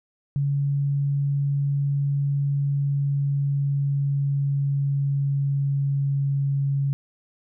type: tone with pitch glide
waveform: sine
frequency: 141 to 139.06 Hz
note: C#3 to C#3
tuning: +30 to +6 cents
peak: -20 dBFS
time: 0.36-6.93 s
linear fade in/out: 0 ms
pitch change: -24 cents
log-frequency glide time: 2.52-6.6 s
effects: none